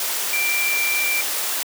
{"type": "tone in noise", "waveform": "sine", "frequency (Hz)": 2357, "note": "D7", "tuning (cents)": 6, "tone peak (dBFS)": -20, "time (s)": [0.33, 1.21], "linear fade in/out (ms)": 2, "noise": "white", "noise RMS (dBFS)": -24, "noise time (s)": [0, 1.63], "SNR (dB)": 1, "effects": ["high-pass 400 Hz 12 dB/octave"]}